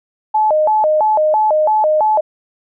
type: tone with vibrato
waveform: sine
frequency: 728 Hz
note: F#5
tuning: 28 cents flat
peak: -10 dBFS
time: 0.34-2.21 s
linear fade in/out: 10 ms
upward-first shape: square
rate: 3 Hz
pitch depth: 290 cents each way
effects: none